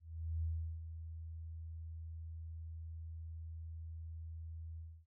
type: tone with ADSR envelope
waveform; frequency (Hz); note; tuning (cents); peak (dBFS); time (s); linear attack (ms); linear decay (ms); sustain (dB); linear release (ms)
sine; 81.3; E2; -23; -34; 0-5.06; 430; 370; -10; 280
effects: none